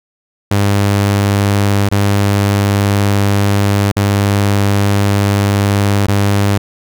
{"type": "tone with dropouts", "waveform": "sawtooth", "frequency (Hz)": 100.7, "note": "G2", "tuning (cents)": 47, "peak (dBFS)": -6, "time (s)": [0.51, 6.58], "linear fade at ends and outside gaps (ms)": 5, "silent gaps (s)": [[1.889, 1.914], [3.917, 3.965], [6.067, 6.083]], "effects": []}